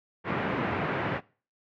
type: band-pass noise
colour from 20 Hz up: pink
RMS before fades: -30 dBFS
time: 0.24-1.21 s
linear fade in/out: 50 ms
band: 110 to 2300 Hz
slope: 24 dB/octave
effects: noise-tail reverb RT60 0.4 s tail -23 dB re dry

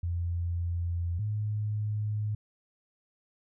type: tone pair in turn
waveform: sine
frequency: 86.2 / 105.86 Hz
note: F2 / G#2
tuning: -22 / +34 cents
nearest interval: major third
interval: 356 cents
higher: second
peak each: -28 dBFS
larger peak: neither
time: 0.03-1.19 / 1.19-2.35 s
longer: neither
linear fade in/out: 5 ms
effects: none

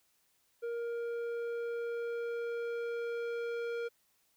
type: tone with low-pass filter sweep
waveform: square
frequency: 469.1 Hz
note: A#4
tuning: 11 cents sharp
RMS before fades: -37 dBFS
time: 0.62-3.89 s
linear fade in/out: 20 ms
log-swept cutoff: 1100 to 2500 Hz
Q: 0.73
effects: white hiss -73 dBFS RMS until 4.36 s

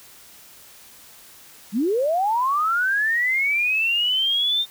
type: linear sweep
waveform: sine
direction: up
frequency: 182.3 to 3641 Hz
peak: -18 dBFS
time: 1.72-4.66 s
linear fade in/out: 50 ms
effects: white hiss -47 dBFS RMS until 4.7 s

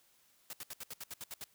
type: noise bursts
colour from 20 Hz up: white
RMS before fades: -44 dBFS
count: 10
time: 0.5-1.441 s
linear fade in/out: 2 ms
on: 32 ms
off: 69 ms
effects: white hiss -69 dBFS RMS until 1.54 s

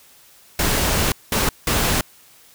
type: noise bursts at uneven times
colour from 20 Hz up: pink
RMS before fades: -19 dBFS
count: 3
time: 0.59-1.12 / 1.32-1.49 / 1.67-2.01 s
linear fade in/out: 2 ms
effects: white hiss -50 dBFS RMS until 2.54 s

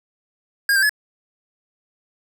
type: tone with pitch steps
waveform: square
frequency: 1623 / 1572 / 1705 Hz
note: G#6 / G6 / G#6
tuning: -40 / +4 / +45 cents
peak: -15 dBFS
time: 0.69-0.894 s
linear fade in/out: 2 ms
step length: 68 ms
effects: none

